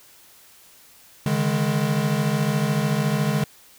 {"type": "chord", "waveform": "square", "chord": "C# suspended second", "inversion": "none", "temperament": "equal with one note detuned", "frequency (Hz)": [141.75, 155.56, 207.7], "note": ["C#3", "D#3", "G#3"], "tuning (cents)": [39, 0, 0], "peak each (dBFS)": -25, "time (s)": [1.26, 3.44], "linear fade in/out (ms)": 2, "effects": ["white hiss -51 dBFS RMS until 3.78 s"]}